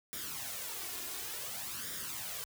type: noise with flanger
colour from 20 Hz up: white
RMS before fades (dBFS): -41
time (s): 0.13-2.44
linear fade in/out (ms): 0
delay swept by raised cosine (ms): 0.56 to 2.86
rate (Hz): 0.56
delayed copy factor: +0.65
effects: high-pass 60 Hz 12 dB/octave